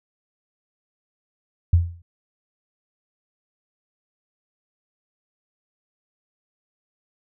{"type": "tone with exponential decay", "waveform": "sine", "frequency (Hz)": 85.6, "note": "F2", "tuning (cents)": -34, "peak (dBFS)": -9, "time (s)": [1.73, 2.02], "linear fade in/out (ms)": 5, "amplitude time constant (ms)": 61, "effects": []}